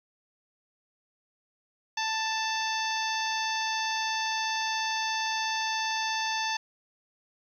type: harmonic tone with a mistuned harmonic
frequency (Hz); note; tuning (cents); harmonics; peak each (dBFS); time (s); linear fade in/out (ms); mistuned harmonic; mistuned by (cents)
883; A5; +6; 1 / 2 / 3 / 4 / 5 / 6 / 7; -31 / -34 / -36 / -37 / -38 / -39 / -39; 1.97-6.57; 5; 5; +52
effects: 10-bit